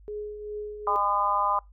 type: tone with tremolo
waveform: sine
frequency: 419.6 Hz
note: G#4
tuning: 18 cents sharp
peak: -30 dBFS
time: 0.08-0.96 s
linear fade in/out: 0 ms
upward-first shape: triangle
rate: 2.5 Hz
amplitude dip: 55%
type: harmonic tone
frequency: 203 Hz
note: G#3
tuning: 39 cents flat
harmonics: 3 / 4 / 5 / 6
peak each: -34 / -29 / -25 / -27 dBFS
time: 0.87-1.59 s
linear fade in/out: 2 ms
effects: noise-tail reverb RT60 0.2 s tail -24 dB re dry + added 50 Hz sine -49 dBFS peak until 1.72 s